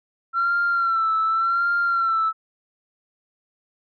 sine tone with vibrato, 1354 Hz, E6, 46 cents sharp, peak -17 dBFS, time 0.33-2.33 s, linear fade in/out 50 ms, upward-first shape sine, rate 0.88 Hz, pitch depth 54 cents each way, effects tanh soft clip ceiling -14 dBFS

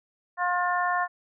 harmonic tone, 355.9 Hz, F4, 33 cents sharp, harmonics 2 / 3 / 4 / 5, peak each -27 / -27 / -32 / -30 dBFS, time 0.37-1.08 s, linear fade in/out 50 ms, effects none

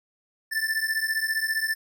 square beating tone pair, 1760 / 1775 Hz, A6 / A6, 0 / +15 cents, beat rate 15 Hz, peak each -28 dBFS, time 0.51-1.75 s, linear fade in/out 20 ms, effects none

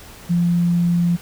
sine tone, 173 Hz, F3, 16 cents flat, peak -14 dBFS, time 0.29-1.17 s, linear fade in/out 20 ms, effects pink hiss -41 dBFS RMS until 1.21 s

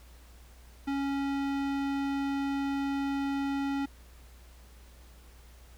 square tone with low-pass filter, 277.2 Hz, C#4, in tune, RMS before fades -31 dBFS, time 0.87-3.86 s, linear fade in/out 10 ms, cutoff 3600 Hz, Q 0.58, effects added 60 Hz sine -51 dBFS peak until 5.77 s + pink hiss -59 dBFS RMS until 5.77 s

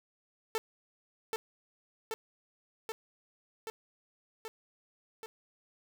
sawtooth tone with echo, 444.4 Hz, A4, 17 cents sharp, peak -26 dBFS, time 0.55-0.58 s, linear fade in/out 0 ms, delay 780 ms, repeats 6, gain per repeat -2 dB, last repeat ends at 5.26 s, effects none

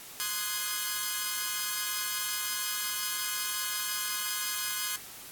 5% pulse chord, Ab dominant seventh, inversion first, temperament equal, 1046.5 / 1244.5 / 1480 / 1661.2 Hz, C6 / Eb6 / Gb6 / Ab6, 0 / 0 / 0 / 0 cents, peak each -24 / -26 / -25 / -24 dBFS, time 0.2-4.96 s, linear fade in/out 0 ms, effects white hiss -46 dBFS RMS until 5.31 s + AAC 64 kbps

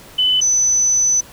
sine tone pair in turn, 3010 / 6020 Hz, F#7 / F#8, +29 / +29 cents, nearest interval octave, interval 1200 cents, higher second, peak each -12 dBFS, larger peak neither, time 0.18-0.41 / 0.41-1.21 s, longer second, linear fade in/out 10 ms, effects pink hiss -41 dBFS RMS until 1.32 s

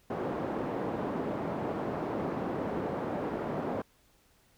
pink band-pass noise, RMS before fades -34 dBFS, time 0.1-3.82 s, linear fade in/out 5 ms, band 210 to 780 Hz, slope 12 dB/octave, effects pink hiss -66 dBFS RMS until 4.57 s

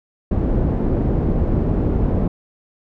pink low-pass noise, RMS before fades -18 dBFS, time 0.31-2.28 s, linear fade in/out 5 ms, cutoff 390 Hz, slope 12 dB/octave, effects none

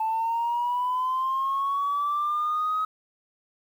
sine linear sweep, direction up, 876 to 1271 Hz, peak -22 dBFS, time 0-2.85 s, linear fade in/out 5 ms, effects tanh soft clip ceiling -20 dBFS + 9-bit

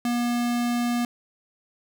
square tone, 240 Hz, B3, 49 cents flat, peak -23 dBFS, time 0.05-1.05 s, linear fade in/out 2 ms, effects none

